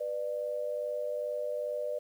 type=tone pair together; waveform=sine; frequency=493.9 / 596.3 Hz; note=B4 / D5; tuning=0 / +26 cents; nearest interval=minor third; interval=326 cents; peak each=-36 / -33 dBFS; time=0-1.99 s; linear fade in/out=10 ms; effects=10-bit